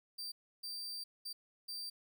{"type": "tone bursts at uneven times", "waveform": "40% pulse", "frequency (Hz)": 4681, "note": "D8", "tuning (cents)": -7, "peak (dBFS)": -40, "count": 4, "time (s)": [[0.18, 0.32], [0.63, 1.04], [1.25, 1.33], [1.68, 1.9]], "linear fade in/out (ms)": 10, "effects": ["13-bit"]}